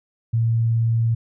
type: tone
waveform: sine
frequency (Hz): 114.7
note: A#2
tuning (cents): -28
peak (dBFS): -16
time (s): 0.33-1.15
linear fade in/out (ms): 10
effects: none